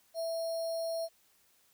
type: tone with sample-and-hold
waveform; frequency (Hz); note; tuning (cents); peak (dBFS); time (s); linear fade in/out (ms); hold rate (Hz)
sine; 660; E5; +2; -32; 0.14-1.09; 50; 4900
effects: white hiss -68 dBFS RMS until 1.73 s